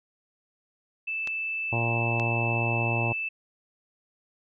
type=tone; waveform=sine; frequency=2637 Hz; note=E7; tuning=in tune; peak=-28 dBFS; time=1.07-3.29 s; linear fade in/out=10 ms
type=clicks; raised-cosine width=0.2 ms; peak=-19 dBFS; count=2; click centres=1.274 / 2.198 s
type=harmonic tone; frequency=116.54 Hz; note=A#2; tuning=in tune; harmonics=1 / 2 / 3 / 4 / 5 / 6 / 7 / 8 / 9; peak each=-27 / -36 / -35 / -39 / -36 / -36 / -35 / -38 / -43 dBFS; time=1.72-3.13 s; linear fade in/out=10 ms
effects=none